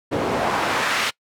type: noise with band-pass filter sweep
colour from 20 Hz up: pink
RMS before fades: -22 dBFS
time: 0.11-1.11 s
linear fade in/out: 20 ms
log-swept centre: 370 to 2500 Hz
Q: 0.83
effects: noise-tail reverb RT60 0.1 s tail -24 dB re dry + high-pass 60 Hz 12 dB/octave